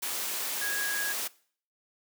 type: tone in noise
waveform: sine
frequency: 1652 Hz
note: G#6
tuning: 10 cents flat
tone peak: -31 dBFS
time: 0.61-1.13 s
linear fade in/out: 10 ms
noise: white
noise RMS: -33 dBFS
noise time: 0.02-1.28 s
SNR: -1 dB
effects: noise-tail reverb RT60 0.5 s tail -21 dB re dry + high-pass 300 Hz 12 dB/octave